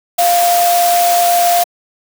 sine tone in noise, 698.5 Hz, F5, in tune, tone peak -9 dBFS, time 0.18-1.64 s, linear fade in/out 10 ms, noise white, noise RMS -18 dBFS, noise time 0.18-1.64 s, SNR +6 dB, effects high-pass 400 Hz 12 dB/octave

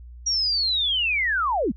sine linear sweep, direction down, 5730 to 174.61 Hz, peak -20 dBFS, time 0.26-1.72 s, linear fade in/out 10 ms, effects added 60 Hz sine -39 dBFS peak until 1.76 s

